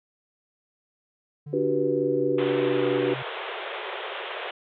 triangle tone with pitch glide, 146.83 to 131.57 Hz, D3 to C3, 0 to +10 cents, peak -33 dBFS, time 1.46-3.23 s, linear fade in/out 10 ms, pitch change -190 cents, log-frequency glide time 1.62-2.88 s
sine chord, G major seventh, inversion second, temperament just, 294 / 367.5 / 392 / 490 Hz, D4 / F#4 / G4 / B4, +2 / -12 / 0 / -14 cents, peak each -28 / -27 / -27 / -26 dBFS, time 1.53-3.14 s, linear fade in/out 5 ms
pink band-pass noise, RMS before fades -34 dBFS, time 2.38-4.51 s, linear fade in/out 5 ms, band 370 to 3600 Hz, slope 96 dB/octave
effects none

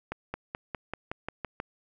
accelerating click train, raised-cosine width 0.5 ms, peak -18 dBFS, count 9, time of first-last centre 0.12-1.601 s, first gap 220 ms, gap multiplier 0.95, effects none

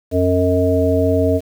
harmonic tone with a mistuned harmonic, 90.7 Hz, F#2, 34 cents flat, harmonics 1 / 3 / 5 / 7, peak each -18 / -18 / -18 / -18 dBFS, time 0.11-1.41 s, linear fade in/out 50 ms, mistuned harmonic 1, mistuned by -16 cents, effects 7-bit

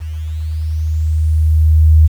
sine tone with level ramp, 78.4 Hz, D#2, 14 cents sharp, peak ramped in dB -21 to -3 dBFS, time 0-2.08 s, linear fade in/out 20 ms, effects 7-bit

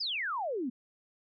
sine exponential sweep, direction down, 5250 to 229 Hz, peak -31 dBFS, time 0-0.7 s, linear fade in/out 10 ms, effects none

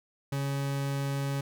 40% pulse tone, 139 Hz, C#3, 5 cents sharp, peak -28 dBFS, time 0.32-1.41 s, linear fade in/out 5 ms, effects none

